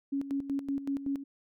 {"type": "tone with tremolo", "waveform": "sine", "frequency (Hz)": 277.2, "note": "C#4", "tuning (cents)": 0, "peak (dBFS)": -28, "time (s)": [0.12, 1.24], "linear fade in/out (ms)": 10, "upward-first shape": "square", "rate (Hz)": 5.3, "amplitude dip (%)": 70, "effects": []}